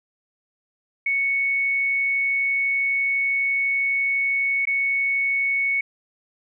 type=tone with dropouts; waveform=sine; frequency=2217 Hz; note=C#7; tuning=in tune; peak=-19 dBFS; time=1.06-5.81 s; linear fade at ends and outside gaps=5 ms; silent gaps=4.654-4.671 s; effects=none